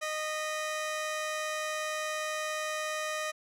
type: tone pair together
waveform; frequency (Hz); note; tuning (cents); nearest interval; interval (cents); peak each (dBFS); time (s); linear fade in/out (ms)
15% pulse; 617.2 / 1962; D#5 / B6; -14 / -12; octave + minor sixth; 2002; -26 / -36; 0.01-3.32; 20
effects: low-pass 12000 Hz 12 dB/octave